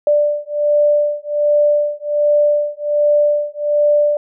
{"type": "beating tone pair", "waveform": "sine", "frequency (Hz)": [589, 590.3], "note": ["D5", "D5"], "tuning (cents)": [5, 9], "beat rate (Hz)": 1.3, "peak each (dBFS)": -15, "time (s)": [0.07, 4.17], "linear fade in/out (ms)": 2, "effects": []}